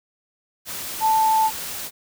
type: tone in noise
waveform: sine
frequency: 880 Hz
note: A5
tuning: in tune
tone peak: -15 dBFS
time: 1-1.51 s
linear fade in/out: 50 ms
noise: white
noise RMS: -31 dBFS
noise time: 0.65-1.91 s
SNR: +13 dB
effects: none